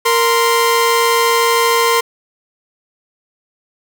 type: tone pair together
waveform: sawtooth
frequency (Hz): 464.6 / 1042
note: A#4 / C6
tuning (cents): -6 / -7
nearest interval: octave + major second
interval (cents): 1399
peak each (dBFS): -10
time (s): 0.05-2.01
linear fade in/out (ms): 10
effects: none